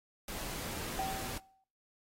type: noise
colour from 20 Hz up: pink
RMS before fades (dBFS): -41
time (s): 0.28-1.38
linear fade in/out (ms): 2
type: tone with exponential decay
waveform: sine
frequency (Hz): 768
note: G5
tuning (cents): -36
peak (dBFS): -31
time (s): 0.99-1.64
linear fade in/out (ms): 2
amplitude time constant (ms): 140
effects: noise-tail reverb RT60 0.5 s tail -24 dB re dry + AAC 48 kbps